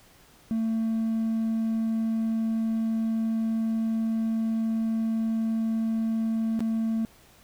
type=tone with dropouts; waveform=triangle; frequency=224 Hz; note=A3; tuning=31 cents sharp; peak=-21 dBFS; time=0.51-7.05 s; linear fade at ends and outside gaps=0 ms; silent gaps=6.593-6.605 s; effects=tanh soft clip ceiling -18 dBFS + pink hiss -56 dBFS RMS until 7.43 s